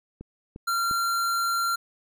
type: click train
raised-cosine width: 3 ms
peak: -26 dBFS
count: 3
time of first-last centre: 0.21-0.912 s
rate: 2.85 Hz
type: tone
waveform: square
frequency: 1375 Hz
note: F6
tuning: 27 cents flat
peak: -24 dBFS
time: 0.67-1.76 s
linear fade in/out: 10 ms
effects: none